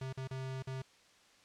square tone with dropouts, 131.8 Hz, C3, 13 cents sharp, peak -39 dBFS, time 0.01-0.82 s, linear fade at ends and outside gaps 5 ms, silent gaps 0.128-0.173 / 0.275-0.309 / 0.625-0.671 s, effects white hiss -64 dBFS RMS until 1.44 s + low-pass 6000 Hz 12 dB/octave

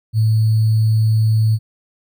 sine tone with sample-and-hold, 110 Hz, A2, in tune, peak -11 dBFS, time 0.13-1.59 s, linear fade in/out 50 ms, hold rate 4410 Hz, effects none

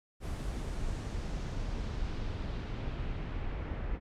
brown noise with low-pass filter sweep, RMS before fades -36 dBFS, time 0.2-4 s, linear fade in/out 50 ms, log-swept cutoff 11000 to 2100 Hz, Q 1.2, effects none

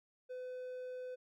triangle tone, 505 Hz, B4, 39 cents sharp, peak -40 dBFS, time 0.29-1.16 s, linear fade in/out 20 ms, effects none

